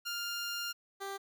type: tone pair in turn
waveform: 15% pulse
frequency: 1402 / 393.4 Hz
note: F6 / G4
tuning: +6 / +6 cents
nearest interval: octave + minor seventh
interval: 2200 cents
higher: first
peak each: -29 / -32 dBFS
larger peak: first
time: 0.05-0.73 / 1-1.18 s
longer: first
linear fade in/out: 20 ms
effects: none